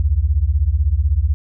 sine beating tone pair, 64.9 / 80.9 Hz, C2 / E2, -13 / -32 cents, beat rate 16 Hz, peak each -16 / -16 dBFS, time 0-1.34 s, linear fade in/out 0 ms, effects none

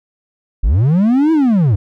triangle linear two-way sweep, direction up then down, 36.71 to 329.6 to 88.3 Hz, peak -7 dBFS, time 0.63-1.76 s, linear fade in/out 10 ms, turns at 1.32 s, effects none

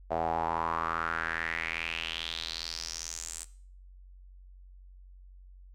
sawtooth tone with band-pass filter sweep, 82.41 Hz, E2, in tune, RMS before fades -34 dBFS, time 0.1-3.45 s, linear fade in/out 20 ms, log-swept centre 670 to 8300 Hz, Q 4.8, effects noise-tail reverb RT60 0.5 s tail -18 dB re dry + added 46 Hz sine -49 dBFS peak until 5.74 s

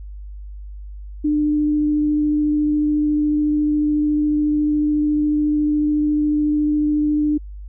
sine tone with vibrato, 299.2 Hz, D4, 32 cents sharp, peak -15 dBFS, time 1.24-7.38 s, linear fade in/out 10 ms, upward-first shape triangle, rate 14 Hz, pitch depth 10 cents each way, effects added 50 Hz sine -31 dBFS peak until 7.68 s

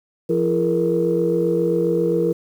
sine tone cluster, 171.4 / 338.6 / 422.8 / 470.3 Hz, F3 / E4 / G#4 / A#4, -32 / +46 / +31 / +15 cents, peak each -23 / -21 / -24 / -19 dBFS, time 0.29-2.33 s, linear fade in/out 10 ms, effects tanh soft clip ceiling -7 dBFS + 8-bit

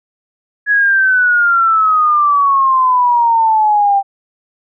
sine exponential sweep, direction down, 1686 to 784 Hz, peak -8 dBFS, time 0.66-4.03 s, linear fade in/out 50 ms, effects none

